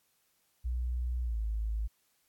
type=tone with pitch glide; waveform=sine; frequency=61 to 54.03 Hz; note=B1 to A1; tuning=-21 to -31 cents; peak=-30 dBFS; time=0.64-1.88 s; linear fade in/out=20 ms; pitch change=-210 cents; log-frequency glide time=1.23-1.39 s; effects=white hiss -73 dBFS RMS until 2.28 s + AAC 64 kbps